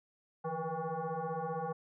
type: tone with frequency modulation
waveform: sine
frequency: 153.3 Hz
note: D#3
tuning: 25 cents flat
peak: -34 dBFS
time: 0.44-1.73 s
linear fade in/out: 10 ms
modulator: 322 Hz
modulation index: 2.9
effects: none